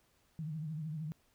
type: tone with vibrato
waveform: sine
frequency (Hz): 155.56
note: D#3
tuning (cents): 0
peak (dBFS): -37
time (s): 0.39-1.12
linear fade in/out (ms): 0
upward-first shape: triangle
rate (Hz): 13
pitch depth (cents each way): 110
effects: pink hiss -72 dBFS RMS until 1.34 s